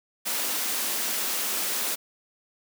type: high-pass noise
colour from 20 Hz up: white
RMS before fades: -28 dBFS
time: 0.25-1.96 s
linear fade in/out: 20 ms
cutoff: 190 Hz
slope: 48 dB/octave
effects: none